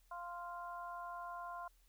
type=harmonic tone; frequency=348.2 Hz; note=F4; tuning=5 cents flat; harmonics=2 / 3 / 4; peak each=-48 / -46 / -52 dBFS; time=0.11-1.68 s; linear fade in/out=5 ms; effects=added 41 Hz sine -67 dBFS peak until 1.88 s + white hiss -75 dBFS RMS until 1.88 s